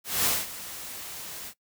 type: noise with ADSR envelope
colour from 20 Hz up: white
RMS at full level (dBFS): -23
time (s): 0.04-1.54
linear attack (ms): 220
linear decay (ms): 200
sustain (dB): -16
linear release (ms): 66
effects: noise-tail reverb RT60 0.1 s tail -19 dB re dry